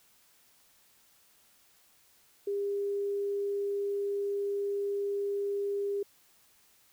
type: tone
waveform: sine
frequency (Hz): 402.3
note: G4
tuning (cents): +45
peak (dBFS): -29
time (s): 2.47-6.03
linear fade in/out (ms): 5
effects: white hiss -64 dBFS RMS until 6.92 s